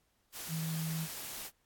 sine tone in noise, 161 Hz, E3, 41 cents flat, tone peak -34 dBFS, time 0.48-1.08 s, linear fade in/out 50 ms, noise white, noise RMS -43 dBFS, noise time 0.32-1.51 s, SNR +6 dB, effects pink hiss -75 dBFS RMS until 1.65 s + AAC 64 kbps

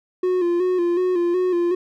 triangle tone with vibrato, 356.2 Hz, F4, 34 cents sharp, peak -15 dBFS, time 0.23-1.75 s, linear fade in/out 5 ms, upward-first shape square, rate 2.7 Hz, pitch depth 47 cents each way, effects none

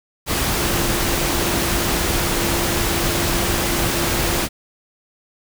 sine tone in noise, 342.6 Hz, F4, 33 cents flat, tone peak -27 dBFS, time 0.55-4.47 s, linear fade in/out 50 ms, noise pink, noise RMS -20 dBFS, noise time 0.26-4.49 s, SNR -10 dB, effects none

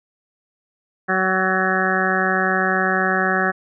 harmonic tone with a mistuned harmonic, 188 Hz, F#3, 28 cents sharp, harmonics 1 / 2 / 3 / 4 / 6 / 7 / 8 / 9 / 10, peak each -25 / -25 / -28 / -24 / -28 / -26 / -25 / -22 / -28 dBFS, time 1.08-3.52 s, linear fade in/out 20 ms, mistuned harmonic 10, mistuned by -33 cents, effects none

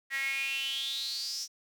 sawtooth tone with high-pass filter sweep, 271.9 Hz, C#4, 33 cents flat, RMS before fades -34 dBFS, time 0.1-1.48 s, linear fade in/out 50 ms, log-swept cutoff 1900 to 5700 Hz, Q 9.9, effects none

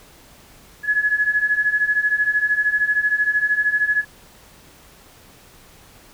sine beating tone pair, 1687 / 1700 Hz, G#6 / G#6, +27 / +40 cents, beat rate 13 Hz, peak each -21 / -18 dBFS, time 0.83-4.05 s, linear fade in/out 50 ms, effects pink hiss -48 dBFS RMS until 6.13 s

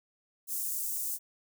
white high-pass noise, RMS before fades -34 dBFS, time 0.47-1.19 s, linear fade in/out 50 ms, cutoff 7100 Hz, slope 24 dB/octave, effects none

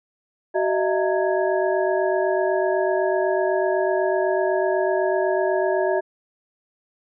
sine tone cluster, 376.4 / 619 / 667 / 917 / 1664 Hz, F#4 / D#5 / E5 / A#5 / G#6, +30 / -9 / +20 / -29 / +3 cents, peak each -22 / -23 / -25 / -29 / -31 dBFS, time 0.54-6.01 s, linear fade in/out 20 ms, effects none

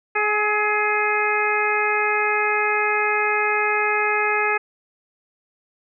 harmonic tone with a mistuned harmonic, 420 Hz, G#4, 19 cents sharp, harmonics 1 / 2 / 3 / 4 / 5 / 6, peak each -25 / -25 / -25 / -25 / -25 / -25 dBFS, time 0.15-4.58 s, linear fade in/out 10 ms, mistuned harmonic 3, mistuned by +22 cents, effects none

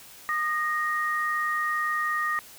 sine tone pair together, 1225 / 1869.3 Hz, D#6 / A#6, -27 / +4 cents, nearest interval perfect fifth, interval 731 cents, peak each -27 dBFS, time 0.29-2.39 s, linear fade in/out 0 ms, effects white hiss -48 dBFS RMS until 2.58 s

